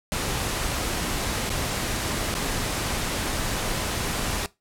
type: noise with dropouts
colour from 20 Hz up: pink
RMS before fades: -27 dBFS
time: 0.12-4.46 s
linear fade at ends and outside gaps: 0 ms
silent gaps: 1.494-1.502 / 2.341-2.351 s
effects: noise-tail reverb RT60 0.2 s tail -19 dB re dry + low-pass 12000 Hz 12 dB/octave